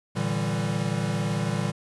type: chord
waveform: square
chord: E half-diminished seventh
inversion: second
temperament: equal with one note detuned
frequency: 114.27 / 146.83 / 164.81 / 196 Hz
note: Bb2 / D3 / E3 / G3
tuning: -34 / 0 / 0 / 0 cents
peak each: -31 dBFS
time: 0.15-1.72 s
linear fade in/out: 20 ms
effects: resampled to 24000 Hz + 10-bit